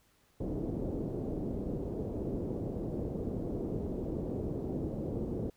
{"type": "low-pass noise", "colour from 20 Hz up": "white", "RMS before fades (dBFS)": -36, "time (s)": [0.4, 5.5], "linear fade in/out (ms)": 5, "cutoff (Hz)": 440, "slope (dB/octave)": 24, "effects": ["pink hiss -69 dBFS RMS until 5.56 s"]}